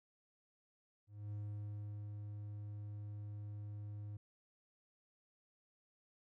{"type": "tone with ADSR envelope", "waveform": "triangle", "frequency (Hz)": 103.83, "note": "G#2", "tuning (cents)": 0, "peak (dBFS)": -39, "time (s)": [1.07, 4.17], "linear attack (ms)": 250, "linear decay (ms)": 760, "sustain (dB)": -3, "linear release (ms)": 4, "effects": []}